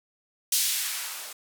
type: noise with band-pass filter sweep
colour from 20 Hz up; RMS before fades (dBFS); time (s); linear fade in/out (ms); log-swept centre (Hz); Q
violet; -29; 0.52-1.33; 5; 4300 to 480; 0.83
effects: none